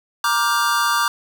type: chord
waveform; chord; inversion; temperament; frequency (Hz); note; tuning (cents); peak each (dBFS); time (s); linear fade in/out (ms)
square; G minor seventh; first; just; 940.8 / 1176 / 1411.2 / 1568; Bb5 / D6 / F6 / G6; +16 / +2 / +18 / 0; -24 / -20 / -25 / -25; 0.24-1.08; 2
effects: none